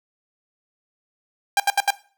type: tone bursts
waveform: sawtooth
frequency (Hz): 798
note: G5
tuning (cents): +31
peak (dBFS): -11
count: 4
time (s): 1.57-1.905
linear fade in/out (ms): 2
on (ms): 29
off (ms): 73
effects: noise-tail reverb RT60 0.4 s tail -18 dB re dry